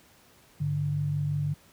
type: tone pair together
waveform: sine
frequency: 101 / 146.83 Hz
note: G#2 / D3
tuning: -48 / 0 cents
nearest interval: tritone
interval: 648 cents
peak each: -33 / -26 dBFS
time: 0.6-1.54 s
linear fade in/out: 10 ms
effects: pink hiss -58 dBFS RMS until 1.72 s + high-pass 60 Hz 12 dB/octave